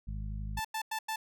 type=harmonic tone; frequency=51.91 Hz; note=G#1; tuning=in tune; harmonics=1 / 2 / 3 / 4; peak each=-36 / -42 / -46 / -48 dBFS; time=0.07-0.6 s; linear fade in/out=10 ms
type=tone bursts; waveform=sawtooth; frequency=880 Hz; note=A5; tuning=in tune; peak=-29 dBFS; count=4; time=0.57-1.16 s; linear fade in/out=5 ms; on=77 ms; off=94 ms
effects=none